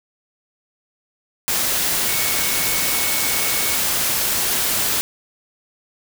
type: tone in noise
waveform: sine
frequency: 2215 Hz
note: C#7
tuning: 2 cents flat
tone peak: -29 dBFS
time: 2.08-3.76 s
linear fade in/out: 0 ms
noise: white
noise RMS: -20 dBFS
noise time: 1.48-5.01 s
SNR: -12 dB
effects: none